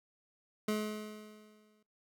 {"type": "tone with exponential decay", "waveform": "25% pulse", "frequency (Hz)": 213.1, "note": "G#3", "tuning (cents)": 45, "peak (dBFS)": -26, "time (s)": [0.68, 1.83], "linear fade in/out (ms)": 5, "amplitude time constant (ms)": 250, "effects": ["noise-tail reverb RT60 0.2 s tail -21 dB re dry"]}